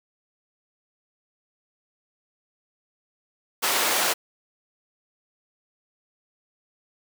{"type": "high-pass noise", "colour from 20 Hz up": "pink", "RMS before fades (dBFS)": -23, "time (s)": [3.62, 4.14], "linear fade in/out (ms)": 20, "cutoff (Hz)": 590, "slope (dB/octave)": 12, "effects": []}